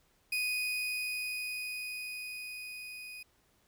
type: tone with level ramp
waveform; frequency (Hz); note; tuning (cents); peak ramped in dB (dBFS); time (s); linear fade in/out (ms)
35% pulse; 2489; D#7; 0; -28 to -42; 0.32-3.23; 5
effects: pink hiss -70 dBFS RMS until 3.67 s